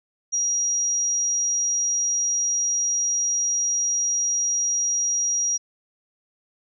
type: tone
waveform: sine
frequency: 5730 Hz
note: F8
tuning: 44 cents sharp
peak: -20 dBFS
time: 0.32-5.58 s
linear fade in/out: 20 ms
effects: none